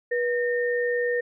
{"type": "tone pair together", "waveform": "sine", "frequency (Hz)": [485.2, 1829], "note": ["B4", "A#6"], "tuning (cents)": [-31, -33], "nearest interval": "octave + major seventh", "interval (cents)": 2298, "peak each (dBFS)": [-23, -28], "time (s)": [0.11, 1.21], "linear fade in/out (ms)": 10, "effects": []}